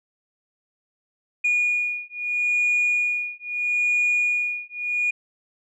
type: beating tone pair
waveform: sine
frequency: 2444 / 2444.77 Hz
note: D#7 / D#7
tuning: -32 / -31 cents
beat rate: 0.77 Hz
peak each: -22 dBFS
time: 1.44-5.11 s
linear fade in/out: 10 ms
effects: tanh soft clip ceiling -15 dBFS